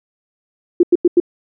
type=tone bursts; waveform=sine; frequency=350 Hz; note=F4; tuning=4 cents sharp; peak=-6 dBFS; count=4; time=0.8-1.201 s; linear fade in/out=5 ms; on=32 ms; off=91 ms; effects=none